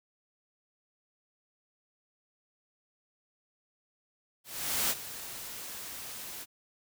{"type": "noise with ADSR envelope", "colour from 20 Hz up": "white", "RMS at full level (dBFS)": -28, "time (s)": [4.44, 6.46], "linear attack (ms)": 460, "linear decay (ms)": 43, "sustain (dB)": -14, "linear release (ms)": 41, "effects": []}